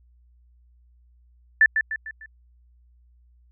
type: tone with echo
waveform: sine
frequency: 1760 Hz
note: A6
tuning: in tune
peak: -11 dBFS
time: 1.61-1.66 s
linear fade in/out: 2 ms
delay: 150 ms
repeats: 4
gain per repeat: -7 dB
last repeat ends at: 2.26 s
effects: added 60 Hz sine -54 dBFS peak until 3.51 s